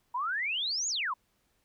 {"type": "exponential two-way sweep", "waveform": "sine", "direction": "up then down", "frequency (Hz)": [932.3, 7040, 932.3], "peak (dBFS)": -29, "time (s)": [0.14, 1.14], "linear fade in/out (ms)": 10, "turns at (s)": 0.88, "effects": ["pink hiss -73 dBFS RMS until 1.64 s"]}